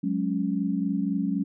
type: chord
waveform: sine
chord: F# suspended second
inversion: none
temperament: equal with one note detuned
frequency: 183.83 / 207.7 / 277.2 Hz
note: F#3 / G#3 / C#4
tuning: -11 / 0 / 0 cents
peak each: -28 dBFS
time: 0.03-1.44 s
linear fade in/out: 10 ms
effects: none